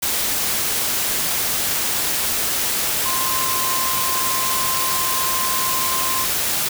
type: tone in noise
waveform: sine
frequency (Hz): 1046.5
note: C6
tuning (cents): 0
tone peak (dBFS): -24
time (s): 3.05-6.25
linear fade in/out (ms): 10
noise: white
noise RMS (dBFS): -21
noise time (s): 0.02-6.69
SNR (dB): -6
effects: none